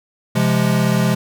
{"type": "chord", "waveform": "square", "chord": "F minor", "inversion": "second", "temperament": "equal with one note detuned", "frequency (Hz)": [130.81, 171.02, 207.7], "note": ["C3", "F3", "Ab3"], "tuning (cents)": [0, -36, 0], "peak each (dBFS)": -19, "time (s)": [0.35, 1.15], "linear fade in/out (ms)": 10, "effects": []}